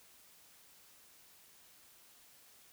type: silence
effects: white hiss -62 dBFS RMS until 2.72 s